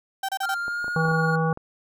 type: tone bursts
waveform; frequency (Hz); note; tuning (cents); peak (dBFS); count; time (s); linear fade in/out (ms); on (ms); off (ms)
35% pulse; 776; G5; -18; -23; 4; 0.23-0.545; 5; 57; 29
type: tone with pitch glide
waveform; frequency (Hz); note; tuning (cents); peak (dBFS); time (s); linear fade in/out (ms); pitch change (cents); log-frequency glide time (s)
triangle; 1396.9 to 1432.9; F6 to F6; 0 to +44; -24; 0.43-1.36; 5; +44; 0.6-0.9
type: clicks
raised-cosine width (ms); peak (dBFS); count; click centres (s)
1; -24; 7; 0.681 / 0.844 / 0.881 / 1.053 / 1.084 / 1.115 / 1.574
type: harmonic tone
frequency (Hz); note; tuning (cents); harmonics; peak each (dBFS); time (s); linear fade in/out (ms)
161.5; E3; -35; 1 / 3 / 5 / 7 / 9; -22 / -27 / -29 / -30 / -32; 0.96-1.53; 2
effects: none